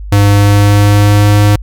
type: tone with pitch glide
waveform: square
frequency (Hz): 101.4 to 103.41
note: G#2 to G#2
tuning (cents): -41 to -7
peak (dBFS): -5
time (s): 0.12-1.56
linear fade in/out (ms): 5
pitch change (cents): +34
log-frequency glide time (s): 0.23-1.34
effects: added 50 Hz sine -21 dBFS peak until 1.62 s